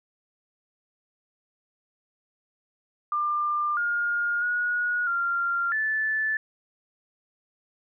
sine tone with pitch steps, 1195 / 1419 / 1452 / 1387 / 1748 Hz, D6 / F6 / F#6 / F6 / A6, +30 / +27 / -33 / -12 / -12 cents, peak -23 dBFS, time 3.12-6.37 s, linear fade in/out 2 ms, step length 650 ms, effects none

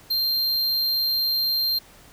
square tone, 4176 Hz, C8, 4 cents flat, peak -21 dBFS, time 0.1-1.79 s, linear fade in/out 10 ms, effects pink hiss -50 dBFS RMS until 2.12 s

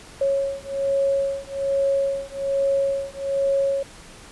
sine beating tone pair, 550 / 551.2 Hz, C#5 / C#5, -14 / -10 cents, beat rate 1.2 Hz, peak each -23 dBFS, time 0.21-3.83 s, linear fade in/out 5 ms, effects pink hiss -44 dBFS RMS until 4.31 s + resampled to 24000 Hz

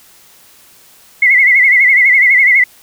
sine tone with vibrato, 2076 Hz, C7, 14 cents flat, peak -5 dBFS, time 1.22-2.64 s, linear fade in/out 5 ms, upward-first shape sine, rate 12 Hz, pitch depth 100 cents each way, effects white hiss -44 dBFS RMS until 2.82 s

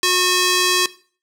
square tone with band-pass filter, 363.8 Hz, F#4, 29 cents flat, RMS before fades -17 dBFS, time 0.03-0.86 s, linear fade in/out 2 ms, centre 5200 Hz, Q 0.73, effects noise-tail reverb RT60 0.4 s tail -17 dB re dry

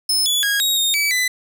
sawtooth tone with pitch steps, 5210 / 3425 / 1641 / 3781 / 3691 / 2294 / 2002 Hz, E8 / A7 / G#6 / A#7 / A#7 / D7 / B6, -21 / -47 / -21 / +24 / -18 / -41 / +23 cents, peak -13 dBFS, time 0.09-1.28 s, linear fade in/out 5 ms, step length 170 ms, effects none

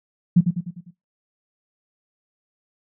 sine tone with echo, 175.1 Hz, F3, 5 cents sharp, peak -9 dBFS, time 0.36-0.41 s, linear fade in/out 10 ms, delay 100 ms, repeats 5, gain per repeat -6 dB, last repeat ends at 0.91 s, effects noise-tail reverb RT60 0.2 s tail -20 dB re dry

